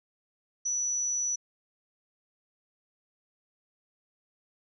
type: tone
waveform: sine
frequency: 5920 Hz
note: F#8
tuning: in tune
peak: -27 dBFS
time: 0.65-1.36 s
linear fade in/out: 10 ms
effects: none